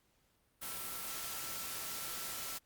sine tone in noise, 1338 Hz, E6, 25 cents sharp, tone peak -53 dBFS, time 0.61-2.59 s, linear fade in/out 20 ms, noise white, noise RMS -42 dBFS, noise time 0.61-2.59 s, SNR -14 dB, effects pink hiss -74 dBFS RMS until 2.65 s + Opus 48 kbps

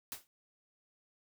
white noise with exponential decay, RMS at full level -38 dBFS, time 0.12-0.27 s, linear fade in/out 0 ms, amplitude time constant 31 ms, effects none

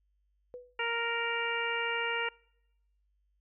sine tone with exponential decay, 493.9 Hz, B4, in tune, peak -38 dBFS, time 0.54-0.82 s, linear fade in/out 0 ms, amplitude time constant 60 ms
harmonic tone, 466.2 Hz, A#4, in tune, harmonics 1 / 2 / 3 / 4 / 5 / 6, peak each -37 / -37 / -37 / -37 / -37 / -37 dBFS, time 0.79-2.29 s, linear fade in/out 5 ms
effects noise-tail reverb RT60 0.9 s tail -26 dB re dry + added 50 Hz sine -70 dBFS peak until 3.4 s

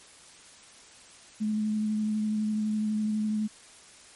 sine tone with vibrato, 214 Hz, A3, 48 cents flat, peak -25 dBFS, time 1.4-3.48 s, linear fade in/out 20 ms, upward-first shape sine, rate 12 Hz, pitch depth 15 cents each way, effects white hiss -52 dBFS RMS until 4.15 s + MP3 48 kbps

